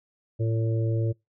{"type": "harmonic tone", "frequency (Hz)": 112.7, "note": "A2", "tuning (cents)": 42, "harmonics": [1, 3, 4, 5], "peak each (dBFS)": [-23, -33, -35, -37], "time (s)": [0.39, 1.13], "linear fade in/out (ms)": 20, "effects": ["noise-tail reverb RT60 0.2 s tail -25 dB re dry"]}